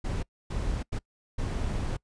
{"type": "noise bursts at uneven times", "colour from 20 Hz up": "brown", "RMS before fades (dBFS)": -30, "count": 4, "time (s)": [[0.04, 0.23], [0.5, 0.83], [0.92, 0.99], [1.38, 1.97]], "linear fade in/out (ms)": 10, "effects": ["noise-tail reverb RT60 0.1 s tail -24 dB re dry", "resampled to 22050 Hz"]}